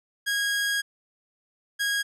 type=tone pair in turn; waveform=sawtooth; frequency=1641 / 1641 Hz; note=G#6 / G#6; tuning=-21 / -21 cents; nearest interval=unison; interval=0 cents; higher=neither; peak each=-20 dBFS; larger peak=neither; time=0.26-0.82 / 1.79-2.03 s; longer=first; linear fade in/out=20 ms; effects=low-pass 12000 Hz 12 dB/octave